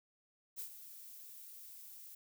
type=noise with ADSR envelope; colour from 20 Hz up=violet; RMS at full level=-42 dBFS; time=0.56-2.15 s; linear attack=37 ms; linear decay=89 ms; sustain=-11 dB; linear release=6 ms; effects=none